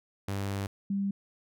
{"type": "tone pair in turn", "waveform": ["sawtooth", "sine"], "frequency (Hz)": [99, 198], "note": ["G2", "G3"], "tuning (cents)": [18, 18], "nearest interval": "octave", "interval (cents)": 1200, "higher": "second", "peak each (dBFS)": -27, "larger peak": "neither", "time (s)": [[0.28, 0.67], [0.9, 1.11]], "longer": "first", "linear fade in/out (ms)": 5, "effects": []}